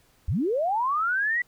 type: linear sweep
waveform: sine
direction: up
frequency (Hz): 55 to 1979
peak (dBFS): -22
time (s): 0.28-1.42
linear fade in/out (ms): 5
effects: pink hiss -62 dBFS RMS until 1.47 s